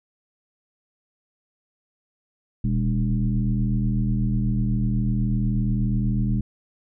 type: tone with frequency modulation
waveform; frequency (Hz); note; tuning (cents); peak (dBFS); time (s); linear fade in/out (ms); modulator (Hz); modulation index
sine; 123.47; B2; 0; -19; 2.64-6.41; 5; 79.6; 1.3
effects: none